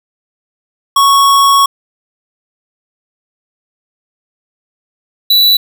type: tone pair in turn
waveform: square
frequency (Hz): 1108.7 / 3951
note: C#6 / B7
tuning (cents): 0 / 0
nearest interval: octave + minor seventh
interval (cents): 2200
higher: second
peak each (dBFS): -6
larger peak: neither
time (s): 0.96-1.66 / 5.3-5.57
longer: first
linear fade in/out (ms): 5
effects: none